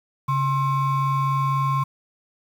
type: ring-modulated tone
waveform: triangle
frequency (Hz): 600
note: D5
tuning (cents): +37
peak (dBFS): -14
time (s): 0.28-1.84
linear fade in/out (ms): 10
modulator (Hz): 462
effects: 8-bit